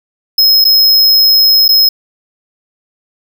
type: tone with dropouts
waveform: square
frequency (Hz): 5140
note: E8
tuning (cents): -45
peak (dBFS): -5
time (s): 0.38-1.89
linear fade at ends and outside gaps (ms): 5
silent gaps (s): 0.643-0.65 / 1.681-1.689
effects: none